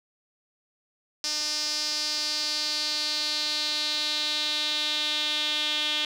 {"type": "tone with band-pass filter sweep", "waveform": "sawtooth", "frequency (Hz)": 301.3, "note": "D4", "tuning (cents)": 44, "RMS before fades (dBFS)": -28, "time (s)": [1.24, 6.05], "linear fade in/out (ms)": 2, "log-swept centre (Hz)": [5200, 3400], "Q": 4.9, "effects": ["9-bit"]}